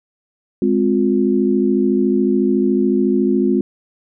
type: chord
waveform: sine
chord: F minor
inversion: first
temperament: equal with one note detuned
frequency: 207.7 / 261.6 / 355.5 Hz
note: Ab3 / C4 / F4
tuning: 0 / 0 / +31 cents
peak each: -17 dBFS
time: 0.62-3.61 s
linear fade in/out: 2 ms
effects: none